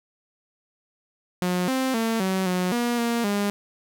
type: tone with pitch steps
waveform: sawtooth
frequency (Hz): 179.8 / 261.7 / 226.2 / 189.2 / 181.7 / 239.4 / 234.6 / 203.2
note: F#3 / C4 / A3 / F#3 / F#3 / A#3 / A#3 / G#3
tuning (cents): -49 / 0 / +48 / +39 / -31 / +46 / +11 / -38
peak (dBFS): -18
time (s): 1.42-3.5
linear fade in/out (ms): 0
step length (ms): 260
effects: none